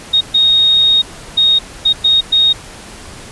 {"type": "tone bursts at uneven times", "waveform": "sine", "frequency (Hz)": 3729, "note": "A#7", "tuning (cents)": 0, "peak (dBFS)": -7, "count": 6, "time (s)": [[0.13, 0.21], [0.34, 1.02], [1.37, 1.59], [1.85, 1.93], [2.04, 2.21], [2.32, 2.53]], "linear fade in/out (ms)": 10, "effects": ["pink hiss -33 dBFS RMS until 3.31 s", "resampled to 24000 Hz"]}